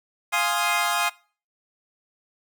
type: chord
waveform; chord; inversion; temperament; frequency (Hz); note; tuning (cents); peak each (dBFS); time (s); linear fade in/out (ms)
20% pulse; F minor seventh; none; equal; 698.5 / 830.6 / 1046.5 / 1244.5; F5 / Ab5 / C6 / Eb6; 0 / 0 / 0 / 0; -22; 0.32-1.1; 20
effects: noise-tail reverb RT60 0.4 s tail -22 dB re dry